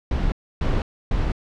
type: noise bursts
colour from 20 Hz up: brown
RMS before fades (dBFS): -21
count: 3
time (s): 0.11-1.32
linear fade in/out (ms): 2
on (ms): 210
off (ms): 290
effects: low-pass 4000 Hz 12 dB/octave